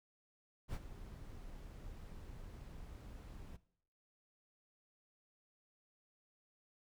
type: noise with ADSR envelope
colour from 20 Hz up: brown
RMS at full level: -38 dBFS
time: 0.68-3.57 s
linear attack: 59 ms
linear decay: 46 ms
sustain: -13 dB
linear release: 14 ms
effects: noise-tail reverb RT60 0.6 s tail -18 dB re dry